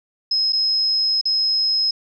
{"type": "tone with dropouts", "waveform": "sine", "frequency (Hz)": 5130, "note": "E8", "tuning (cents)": -48, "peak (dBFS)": -16, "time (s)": [0.31, 1.91], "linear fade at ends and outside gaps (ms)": 5, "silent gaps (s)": [[0.524, 0.53], [1.213, 1.254]], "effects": []}